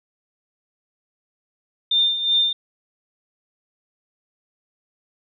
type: tone with tremolo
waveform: sine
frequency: 3606 Hz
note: A7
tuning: 42 cents sharp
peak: -14 dBFS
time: 1.91-2.53 s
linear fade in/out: 5 ms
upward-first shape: sine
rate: 2.7 Hz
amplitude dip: 65%
effects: none